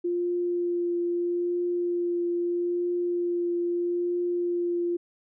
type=tone with vibrato; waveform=sine; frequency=349.2 Hz; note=F4; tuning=in tune; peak=-24 dBFS; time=0.04-4.97 s; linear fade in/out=10 ms; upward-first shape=triangle; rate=0.78 Hz; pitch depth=13 cents each way; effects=none